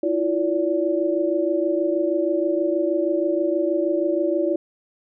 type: tone cluster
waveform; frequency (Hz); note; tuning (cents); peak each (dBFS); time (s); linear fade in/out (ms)
sine; 325.4 / 351.7 / 576; E4 / F4 / D5; -22 / +12 / -34; -23; 0.03-4.56; 5
effects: none